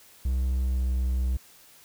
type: tone with pitch glide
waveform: triangle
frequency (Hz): 64.2 to 63.32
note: C2 to B1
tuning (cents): -32 to +44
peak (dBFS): -21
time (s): 0.25-1.37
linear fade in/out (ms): 5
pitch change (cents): -24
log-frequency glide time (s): 0.55-0.86
effects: white hiss -54 dBFS RMS until 1.84 s